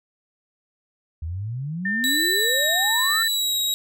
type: exponential sweep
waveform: sine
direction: up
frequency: 76 to 1396.9 Hz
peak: -26 dBFS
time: 1.22-3.23 s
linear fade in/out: 5 ms
type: tone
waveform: sine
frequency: 1800 Hz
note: A6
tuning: 39 cents sharp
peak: -22 dBFS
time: 1.85-3.28 s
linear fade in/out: 5 ms
type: tone with vibrato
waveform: sawtooth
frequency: 3884 Hz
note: B7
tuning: 30 cents flat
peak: -18 dBFS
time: 2.04-3.74 s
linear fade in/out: 0 ms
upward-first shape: sine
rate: 1.1 Hz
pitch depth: 30 cents each way
effects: none